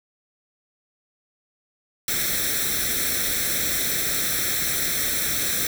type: noise with comb filter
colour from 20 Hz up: white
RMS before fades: -24 dBFS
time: 2.08-5.67 s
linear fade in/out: 2 ms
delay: 0.52 ms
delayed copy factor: +0.8
effects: none